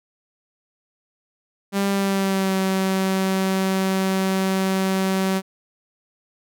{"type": "tone with pitch glide", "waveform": "sawtooth", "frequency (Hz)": [198, 190.59], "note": ["G3", "G3"], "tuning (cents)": [18, -48], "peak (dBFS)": -15, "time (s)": [1.72, 5.42], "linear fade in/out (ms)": 50, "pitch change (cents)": -66, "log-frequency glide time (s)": [1.89, 2.55], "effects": []}